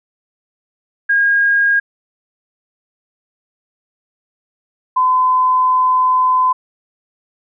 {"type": "tone pair in turn", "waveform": "sine", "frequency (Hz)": [1628, 1018.5], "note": ["G#6", "C6"], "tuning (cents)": [-35, -47], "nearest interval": "minor sixth", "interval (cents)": 812, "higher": "first", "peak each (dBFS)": -10, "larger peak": "neither", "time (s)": [[1.09, 1.8], [4.96, 6.53]], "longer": "second", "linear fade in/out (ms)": 10, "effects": []}